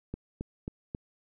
click train, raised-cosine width 3 ms, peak -22 dBFS, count 4, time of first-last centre 0.14-0.949 s, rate 3.71 Hz, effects none

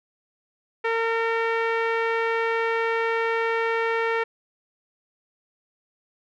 sawtooth tone with low-pass filter, 456.1 Hz, A#4, 38 cents flat, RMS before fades -24 dBFS, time 0.84-4.24 s, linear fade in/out 10 ms, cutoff 2100 Hz, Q 2.3, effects none

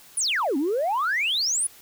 sine exponential two-way sweep, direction down then up, 10548 to 260.1 to 10548 Hz, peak -20 dBFS, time 0.17-1.67 s, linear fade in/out 5 ms, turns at 0.57 s, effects tanh soft clip ceiling -18 dBFS + white hiss -50 dBFS RMS until 1.81 s

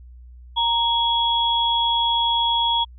sine tone pair together, 932.3 / 3340 Hz, A#5 / G#7, 0 / +9 cents, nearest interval octave + minor seventh, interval 2209 cents, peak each -20 dBFS, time 0.56-2.85 s, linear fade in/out 20 ms, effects added 61 Hz sine -40 dBFS peak until 2.98 s

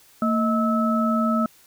sine tone cluster, 227.4 / 631 / 1301 Hz, A#3 / D#5 / E6, -43 / +24 / -23 cents, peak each -20 / -27 / -24 dBFS, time 0.22-1.46 s, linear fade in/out 2 ms, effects white hiss -54 dBFS RMS until 1.66 s

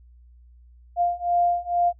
sine beating tone pair, 698.5 / 700.7 Hz, F5 / F5, 0 / +6 cents, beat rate 2.2 Hz, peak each -23 / -22 dBFS, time 0.96-1.93 s, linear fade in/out 50 ms, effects noise-tail reverb RT60 0.1 s tail -25 dB re dry + added 60 Hz sine -48 dBFS peak until 1.99 s

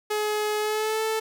sawtooth tone with pitch glide, 423.2 to 440.2 Hz, G#4 to A4, +33 to +1 cents, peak -20 dBFS, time 0.1-1.2 s, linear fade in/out 10 ms, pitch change +68 cents, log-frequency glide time 0.59-1.02 s, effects 9-bit

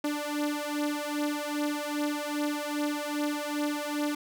sawtooth beating tone pair, 293.7 / 296.2 Hz, D4 / D4, 0 / +15 cents, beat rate 2.5 Hz, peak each -28 dBFS, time 0.04-4.15 s, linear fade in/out 5 ms, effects none

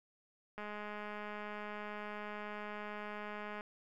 click train, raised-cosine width 0.5 ms, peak -30 dBFS, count 634, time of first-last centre 0.58-3.609 s, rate 209 Hz, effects 12-bit

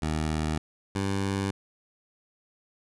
15% pulse tone pair in turn, 77.78 / 98 Hz, D#2 / G2, 0 / 0 cents, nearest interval major third, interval 400 cents, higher second, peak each -20 dBFS, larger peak neither, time 0.02-0.58 / 0.95-1.51 s, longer neither, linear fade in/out 5 ms, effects resampled to 24000 Hz

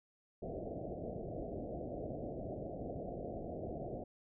white low-pass noise, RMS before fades -43 dBFS, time 0.42-4.04 s, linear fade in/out 5 ms, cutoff 710 Hz, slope 96 dB/octave, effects none

